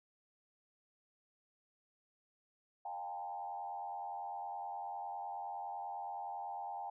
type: tone with frequency modulation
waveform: sine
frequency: 806 Hz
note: G5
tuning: 48 cents sharp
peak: -40 dBFS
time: 2.85-6.9 s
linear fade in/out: 5 ms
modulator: 89.8 Hz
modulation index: 1.1
effects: none